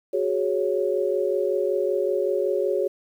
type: chord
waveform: sine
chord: F# suspended second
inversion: none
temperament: equal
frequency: 370 / 415.3 / 554.4 Hz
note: F#4 / G#4 / C#5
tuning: 0 / 0 / 0 cents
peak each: -25 dBFS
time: 0.13-2.88 s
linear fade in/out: 10 ms
effects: 9-bit